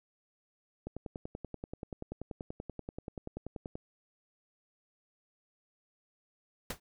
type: click train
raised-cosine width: 2 ms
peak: -26 dBFS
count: 31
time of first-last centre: 0.87-3.755 s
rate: 10.4 Hz
type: noise with exponential decay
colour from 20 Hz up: pink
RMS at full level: -33 dBFS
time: 6.7-6.8 s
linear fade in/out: 5 ms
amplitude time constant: 21 ms
effects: none